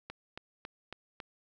click train, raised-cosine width 0.3 ms, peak -25 dBFS, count 5, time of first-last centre 0.1-1.202 s, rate 3.63 Hz, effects none

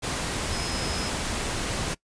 sine tone in noise, 5110 Hz, D#8, 45 cents sharp, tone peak -35 dBFS, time 0.51-1.1 s, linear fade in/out 20 ms, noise pink, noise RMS -29 dBFS, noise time 0.02-1.95 s, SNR -9 dB, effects noise-tail reverb RT60 0.1 s tail -22 dB re dry + resampled to 22050 Hz

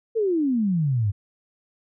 sine exponential sweep, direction down, 466.2 to 95.5 Hz, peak -19 dBFS, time 0.15-1.12 s, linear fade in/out 20 ms, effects none

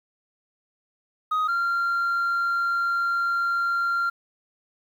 sine tone pair in turn, 1253 / 1383.6 Hz, D#6 / F6, +12 / -17 cents, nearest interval major second, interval 171 cents, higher second, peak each -18 / -19 dBFS, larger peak first, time 1.31-1.48 / 1.48-4.1 s, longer second, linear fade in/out 10 ms, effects tanh soft clip ceiling -20 dBFS + 9-bit

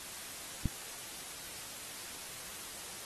click, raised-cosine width 5 ms, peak -18 dBFS, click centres 0.657 s, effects white hiss -45 dBFS RMS until 3.05 s + AAC 32 kbps

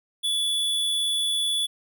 square tone, 3437 Hz, A7, 41 cents flat, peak -23 dBFS, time 0.23-1.67 s, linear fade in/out 20 ms, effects none

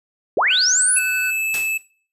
sine linear sweep, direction up, 302 to 11000 Hz, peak -14 dBFS, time 0.37-0.99 s, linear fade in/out 2 ms
triangle tone with vibrato, 1500 Hz, F#6, 23 cents sharp, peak -20 dBFS, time 0.5-1.31 s, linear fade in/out 10 ms, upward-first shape sine, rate 11 Hz, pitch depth 8 cents each way
square tone, 2616 Hz, E7, 14 cents flat, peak -20 dBFS, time 0.96-1.78 s, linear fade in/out 10 ms
white noise with exponential decay, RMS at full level -25 dBFS, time 1.54-1.83 s, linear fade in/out 1 ms, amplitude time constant 62 ms
effects noise-tail reverb RT60 0.4 s tail -17 dB re dry + resampled to 32000 Hz

